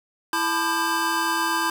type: tone cluster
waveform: square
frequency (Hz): 331.6 / 876 / 1003 / 1197 / 1589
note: E4 / A5 / B5 / D6 / G6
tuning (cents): +10 / -8 / +26 / +33 / +23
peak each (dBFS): -31 / -30 / -27 / -30 / -27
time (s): 0.33-1.7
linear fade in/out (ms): 2
effects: none